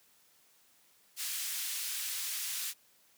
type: band-pass noise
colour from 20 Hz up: white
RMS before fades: -37 dBFS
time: 1.16-2.74 s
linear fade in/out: 50 ms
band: 2100 to 16000 Hz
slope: 12 dB/octave
effects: white hiss -66 dBFS RMS until 3.17 s + high-pass 100 Hz 12 dB/octave